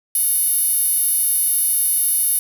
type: tone with high-pass filter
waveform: 10% pulse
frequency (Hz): 734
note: F#5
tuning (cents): -14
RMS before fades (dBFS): -18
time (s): 0.15-2.39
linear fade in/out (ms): 2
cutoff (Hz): 11000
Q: 3.4
effects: 8-bit